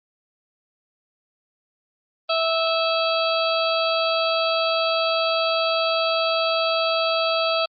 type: harmonic tone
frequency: 655 Hz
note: E5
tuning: 11 cents flat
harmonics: 1 / 2 / 4 / 5 / 6 / 7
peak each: -22 / -25 / -28 / -29 / -30 / -30 dBFS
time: 2.29-7.66 s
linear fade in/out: 10 ms
effects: Opus 32 kbps